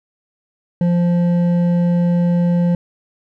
sine tone with hard clipping, 174.1 Hz, F3, 5 cents flat, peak -14 dBFS, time 0.81-2.75 s, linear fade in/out 2 ms, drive 7 dB, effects none

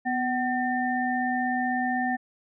sine tone cluster, 248.7 / 756 / 1804 Hz, B3 / F#5 / A6, +12 / +37 / +43 cents, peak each -28 / -27 / -30 dBFS, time 0.05-2.17 s, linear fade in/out 20 ms, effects none

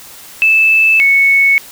sine tone pair in turn, 2629 / 2211 Hz, E7 / C#7, -5 / -5 cents, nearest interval minor third, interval 300 cents, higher first, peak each -6 dBFS, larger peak neither, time 0.42-1 / 1-1.58 s, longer neither, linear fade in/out 0 ms, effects white hiss -35 dBFS RMS until 1.71 s

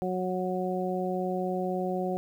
harmonic tone, 183.7 Hz, F#3, 12 cents flat, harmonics 1 / 2 / 3 / 4, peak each -32 / -32 / -34 / -34 dBFS, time 0.02-2.17 s, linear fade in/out 0 ms, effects 10-bit

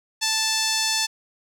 sawtooth tone with band-pass filter, 880 Hz, A5, in tune, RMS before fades -23 dBFS, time 0.21-1.07 s, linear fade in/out 20 ms, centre 5500 Hz, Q 1.6, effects none

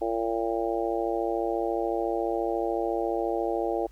harmonic tone, 114.1 Hz, A#2, 37 cents flat, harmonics 3 / 4 / 5 / 6 / 7, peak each -30 / -31 / -32 / -33 / -33 dBFS, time 0.01-3.87 s, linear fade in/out 10 ms, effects added 48 Hz sine -48 dBFS peak until 3.91 s + pink hiss -62 dBFS RMS until 3.91 s

